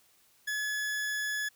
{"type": "tone", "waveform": "40% pulse", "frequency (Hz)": 1703, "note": "G#6", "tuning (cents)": 43, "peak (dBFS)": -30, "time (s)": [0.47, 1.49], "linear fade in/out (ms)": 10, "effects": ["white hiss -65 dBFS RMS until 1.55 s"]}